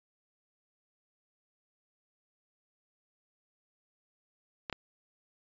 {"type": "clicks", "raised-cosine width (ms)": 0.3, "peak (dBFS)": -19, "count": 2, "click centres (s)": [4.698, 4.727], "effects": ["resampled to 16000 Hz"]}